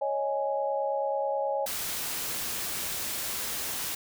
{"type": "chord", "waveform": "sine", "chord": "C# suspended second", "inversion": "none", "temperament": "just", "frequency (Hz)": [554.4, 623.7, 831.5], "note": ["C#5", "D#5", "G#5"], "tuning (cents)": [0, 4, 2], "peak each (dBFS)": [-29, -33, -31], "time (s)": [0.01, 1.66], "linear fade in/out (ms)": 10}
{"type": "noise", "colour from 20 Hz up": "white", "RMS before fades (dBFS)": -33, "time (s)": [1.66, 3.95], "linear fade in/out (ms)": 5}
{"effects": []}